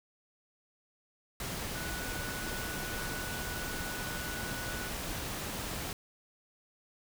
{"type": "tone in noise", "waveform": "sine", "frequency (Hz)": 1477, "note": "F#6", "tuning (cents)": -3, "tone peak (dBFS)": -42, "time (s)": [1.75, 4.89], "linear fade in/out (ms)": 2, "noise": "pink", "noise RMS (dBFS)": -38, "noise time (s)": [1.4, 5.93], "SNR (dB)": -7, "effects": []}